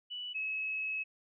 sine tone pair in turn, 2960 / 2575 Hz, F#7 / E7, 0 / -41 cents, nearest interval major second, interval 241 cents, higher first, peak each -38 / -33 dBFS, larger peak second, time 0.1-0.34 / 0.34-1.04 s, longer second, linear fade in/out 20 ms, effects none

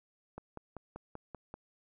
click train, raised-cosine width 1 ms, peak -29 dBFS, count 7, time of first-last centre 0.38-1.541 s, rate 5.17 Hz, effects none

